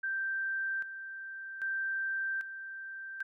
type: tone with tremolo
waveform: sine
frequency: 1568 Hz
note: G6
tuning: in tune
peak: -31 dBFS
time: 0.03-3.23 s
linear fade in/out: 10 ms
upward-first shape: square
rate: 0.63 Hz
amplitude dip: 65%
effects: none